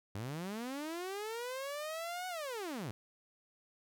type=linear two-way sweep; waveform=sawtooth; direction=up then down; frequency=93.6 to 744 to 93.6 Hz; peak=-35 dBFS; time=0.15-2.91 s; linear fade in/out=0 ms; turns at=2.28 s; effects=none